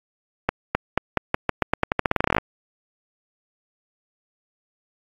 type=accelerating click train; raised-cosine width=0.5 ms; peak=-3 dBFS; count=22; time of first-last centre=0.49-2.383 s; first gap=260 ms; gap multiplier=0.87; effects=AAC 32 kbps